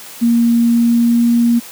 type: tone with pitch glide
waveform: sine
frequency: 234.2 to 235.8 Hz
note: A#3 to A#3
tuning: +8 to +20 cents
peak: -8 dBFS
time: 0.21-1.6 s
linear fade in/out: 20 ms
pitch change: +12 cents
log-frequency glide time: 0.68-1.25 s
effects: white hiss -34 dBFS RMS until 1.71 s + high-pass 150 Hz 12 dB/octave